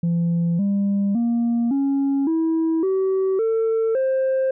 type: tone with pitch steps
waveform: sine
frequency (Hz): 170 / 199.84 / 234.9 / 276.2 / 324.6 / 381.6 / 448.6 / 527.4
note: F3 / G3 / A#3 / C#4 / E4 / G4 / A4 / C5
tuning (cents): -46 / +34 / +13 / -6 / -27 / -47 / +34 / +14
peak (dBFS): -15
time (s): 0.03-4.51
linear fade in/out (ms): 5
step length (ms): 560
effects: tanh soft clip ceiling -16 dBFS